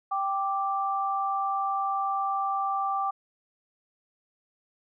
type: tone pair together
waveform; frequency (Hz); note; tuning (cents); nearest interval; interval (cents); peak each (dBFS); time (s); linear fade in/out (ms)
sine; 784 / 1174.7; G5 / D6; 0 / 0; perfect fifth; 700; -28; 0.11-3.11; 10
effects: none